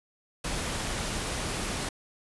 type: noise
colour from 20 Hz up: pink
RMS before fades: -32 dBFS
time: 0.44-1.89 s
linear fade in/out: 5 ms
effects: resampled to 24000 Hz